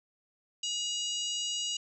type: harmonic tone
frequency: 961 Hz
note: B5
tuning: 48 cents flat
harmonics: 3 / 4 / 5 / 6 / 7 / 8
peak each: -33 / -42 / -43 / -44 / -39 / -42 dBFS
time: 0.63-1.77 s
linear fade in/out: 5 ms
effects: none